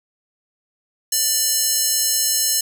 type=tone with high-pass filter; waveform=square; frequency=593 Hz; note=D5; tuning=17 cents sharp; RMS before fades=-19 dBFS; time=1.12-2.61 s; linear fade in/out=5 ms; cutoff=6300 Hz; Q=1.4; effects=none